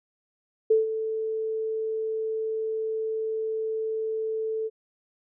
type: tone with ADSR envelope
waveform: sine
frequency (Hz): 440.7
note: A4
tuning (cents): +3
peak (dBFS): -15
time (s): 0.7-4.7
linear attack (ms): 9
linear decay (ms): 150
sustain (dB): -11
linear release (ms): 38
effects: none